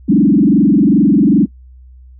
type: tone with frequency modulation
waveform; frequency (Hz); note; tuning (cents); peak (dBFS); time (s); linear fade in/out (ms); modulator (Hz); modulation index
sine; 246.9; B3; 0; -6; 0.08-1.46; 20; 22.5; 2.9
effects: noise-tail reverb RT60 0.1 s tail -21 dB re dry + added 63 Hz sine -36 dBFS peak until 2.19 s